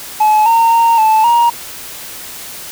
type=tone with pitch steps; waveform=sine; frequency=856 / 917 / 923 / 875 / 942 Hz; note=A5 / A#5 / A#5 / A5 / A#5; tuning=-48 / -29 / -17 / -10 / +18 cents; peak=-4 dBFS; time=0.2-1.5 s; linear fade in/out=10 ms; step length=260 ms; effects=tanh soft clip ceiling -6 dBFS + white hiss -29 dBFS RMS until 2.71 s